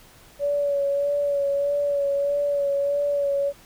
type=tone with vibrato; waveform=sine; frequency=568 Hz; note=C#5; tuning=42 cents sharp; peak=-20 dBFS; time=0.39-3.53 s; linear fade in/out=50 ms; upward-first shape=sine; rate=1.6 Hz; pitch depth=25 cents each way; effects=pink hiss -51 dBFS RMS until 3.65 s